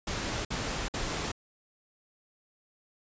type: noise bursts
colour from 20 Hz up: pink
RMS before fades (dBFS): -33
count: 3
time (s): 0.07-1.318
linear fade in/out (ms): 5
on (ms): 380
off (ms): 54
effects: resampled to 16000 Hz